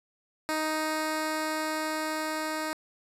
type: tone with level ramp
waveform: 10% pulse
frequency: 311.7 Hz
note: D#4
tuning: 3 cents sharp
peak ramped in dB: -19 to -22 dBFS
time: 0.49-2.73 s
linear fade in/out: 0 ms
effects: resampled to 32000 Hz + 10-bit